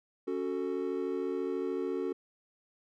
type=chord; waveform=triangle; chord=F# minor; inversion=second; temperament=just; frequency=277.5 / 370 / 444 Hz; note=C#4 / F#4 / A4; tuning=+2 / 0 / +16 cents; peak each=-35 / -32 / -34 dBFS; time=0.27-2.13 s; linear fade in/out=10 ms; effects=none